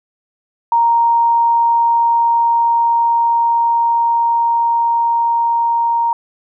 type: tone with level ramp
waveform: sine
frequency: 932.3 Hz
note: A#5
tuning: in tune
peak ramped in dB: -9 to -12 dBFS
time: 0.72-6.13 s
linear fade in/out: 2 ms
effects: none